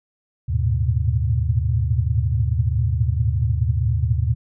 sine tone cluster, 77.1 / 101.6 / 113.4 / 118.1 / 128 Hz, D#2 / G#2 / A#2 / A#2 / C3, -15 / -38 / -47 / +23 / -38 cents, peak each -21 / -23 / -23 / -28 / -25 dBFS, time 0.48-4.35 s, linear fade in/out 20 ms, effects none

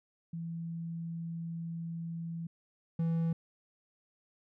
sine / triangle tone pair in turn, 166.6 / 165.16 Hz, E3 / E3, +19 / +4 cents, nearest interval unison, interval 15 cents, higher first, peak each -36 / -26 dBFS, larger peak second, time 0.33-2.47 / 2.99-3.33 s, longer first, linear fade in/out 5 ms, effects none

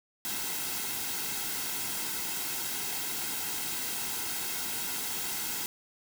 white noise with comb filter, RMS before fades -34 dBFS, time 0.25-5.66 s, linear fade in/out 0 ms, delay 1.7 ms, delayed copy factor -0.6, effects none

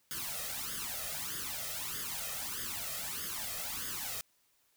white noise with flanger, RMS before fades -39 dBFS, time 0.11-4.21 s, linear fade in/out 0 ms, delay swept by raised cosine 0.6 to 1.6 ms, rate 1.6 Hz, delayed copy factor +0.8, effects white hiss -72 dBFS RMS until 4.76 s

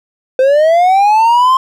triangle linear sweep, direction up, 510 to 1060 Hz, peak -4 dBFS, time 0.39-1.57 s, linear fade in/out 2 ms, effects none

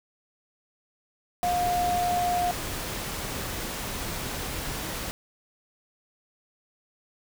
sine tone in noise, 710 Hz, F5, 28 cents sharp, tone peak -23 dBFS, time 1.43-2.51 s, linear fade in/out 0 ms, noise pink, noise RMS -33 dBFS, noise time 1.43-5.11 s, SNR +7 dB, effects none

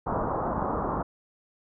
white low-pass noise, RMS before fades -29 dBFS, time 0.06-1.03 s, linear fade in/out 10 ms, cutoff 1200 Hz, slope 48 dB/octave
clicks, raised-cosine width 3 ms, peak -21 dBFS, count 6, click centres 0.124 / 0.164 / 0.222 / 0.273 / 0.581 / 0.624 s
effects none

